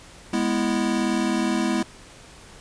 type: chord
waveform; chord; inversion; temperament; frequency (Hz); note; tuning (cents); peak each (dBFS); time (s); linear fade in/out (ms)
square; E major; first; equal; 207.7 / 246.9 / 329.6; G#3 / B3 / E4; 0 / 0 / 0; -26; 0.33-1.83; 5
effects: pink hiss -46 dBFS RMS until 2.6 s + resampled to 22050 Hz